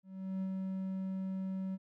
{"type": "tone with ADSR envelope", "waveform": "triangle", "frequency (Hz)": 189.9, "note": "F#3", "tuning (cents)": 45, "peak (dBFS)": -31, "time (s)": [0.03, 1.78], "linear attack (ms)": 390, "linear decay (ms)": 58, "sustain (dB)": -2, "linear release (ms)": 39, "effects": []}